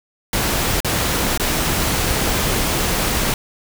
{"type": "noise with dropouts", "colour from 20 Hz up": "pink", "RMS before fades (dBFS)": -19, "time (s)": [0.33, 3.34], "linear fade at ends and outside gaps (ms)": 2, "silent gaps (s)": [[0.804, 0.846], [1.376, 1.397]], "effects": []}